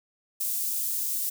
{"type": "high-pass noise", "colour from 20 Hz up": "white", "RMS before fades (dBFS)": -29, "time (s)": [0.4, 1.3], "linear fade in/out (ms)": 10, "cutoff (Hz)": 8500, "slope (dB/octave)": 12, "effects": []}